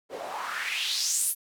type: noise with band-pass filter sweep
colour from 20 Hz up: white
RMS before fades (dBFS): -30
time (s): 0.09-1.35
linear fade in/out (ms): 50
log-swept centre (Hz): 440 to 12000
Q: 3.8
effects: none